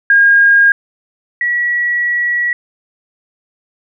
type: tone pair in turn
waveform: sine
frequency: 1623 / 1930.1 Hz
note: G#6 / B6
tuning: -40 / -40 cents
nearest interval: minor third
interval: 300 cents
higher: second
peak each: -5 / -12 dBFS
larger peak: first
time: 0.1-0.72 / 1.41-2.53 s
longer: second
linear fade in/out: 2 ms
effects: none